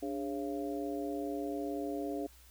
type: harmonic tone with a mistuned harmonic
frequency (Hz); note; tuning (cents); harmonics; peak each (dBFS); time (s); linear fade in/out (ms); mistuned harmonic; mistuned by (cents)
136.6; C#3; -25; 2 / 3 / 4 / 5; -37 / -40 / -43 / -42; 0.02-2.27; 10; 2; +110
effects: added 61 Hz sine -58 dBFS peak until 2.5 s + white hiss -61 dBFS RMS until 2.5 s